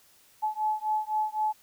sine beating tone pair, 857 / 860.9 Hz, A5 / A5, -46 / -38 cents, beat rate 3.9 Hz, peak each -29 / -29 dBFS, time 0.42-1.53 s, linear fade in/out 20 ms, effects white hiss -60 dBFS RMS until 1.62 s

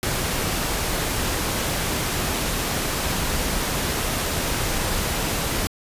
pink noise, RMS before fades -24 dBFS, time 0.03-5.67 s, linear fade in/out 0 ms, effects resampled to 32000 Hz

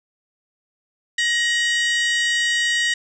harmonic tone with a mistuned harmonic, 943 Hz, A#5, 20 cents sharp, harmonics 2 / 3 / 4 / 5 / 6 / 7 / 8 / 9, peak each -19 / -25 / -27 / -34 / -35 / -35 / -31 / -38 dBFS, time 1.18-2.94 s, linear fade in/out 5 ms, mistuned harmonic 3, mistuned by +78 cents, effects none

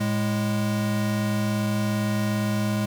square tone pair together, 109.8 / 207.3 Hz, A2 / G#3, -3 / -3 cents, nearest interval major seventh, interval 1100 cents, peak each -27 / -25 dBFS, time 0-2.86 s, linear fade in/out 10 ms, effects 9-bit

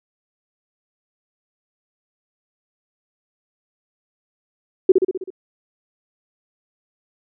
sine tone with echo, 374.4 Hz, F#4, 20 cents sharp, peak -5 dBFS, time 4.89-4.92 s, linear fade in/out 5 ms, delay 64 ms, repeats 6, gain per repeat -4 dB, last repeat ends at 5.304 s, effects none

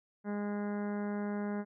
harmonic tone, 205.6 Hz, G#3, 17 cents flat, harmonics 1 / 2 / 3 / 4 / 5 / 6 / 7 / 8 / 9 / 10, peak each -34 / -41 / -45 / -47 / -51 / -56 / -51 / -53 / -58 / -59 dBFS, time 0.24-1.65 s, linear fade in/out 50 ms, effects none

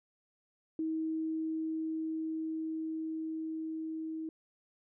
sine tone with level ramp, 318.8 Hz, D#4, 42 cents sharp, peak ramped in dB -31 to -36 dBFS, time 0.79-4.29 s, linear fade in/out 2 ms, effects none

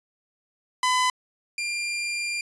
sawtooth tone pair in turn, 1008 / 2391 Hz, B5 / D7, +35 / +30 cents, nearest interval octave + minor third, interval 1495 cents, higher second, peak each -16 / -23 dBFS, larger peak first, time 0.83-1.1 / 1.58-2.41 s, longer second, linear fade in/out 2 ms, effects resampled to 22050 Hz

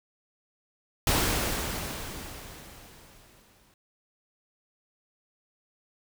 pink noise with exponential decay, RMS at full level -23 dBFS, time 1.07-3.74 s, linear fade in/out 2 ms, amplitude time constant 580 ms, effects none

